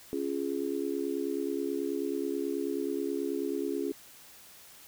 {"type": "chord", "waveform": "sine", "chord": "Db major", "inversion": "none", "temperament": "just", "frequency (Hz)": [277.2, 346.5, 415.8], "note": ["Db4", "F4", "Ab4"], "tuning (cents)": [0, -14, 2], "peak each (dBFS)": -34, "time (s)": [0.13, 3.92], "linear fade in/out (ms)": 0, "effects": ["white hiss -53 dBFS RMS until 4.87 s"]}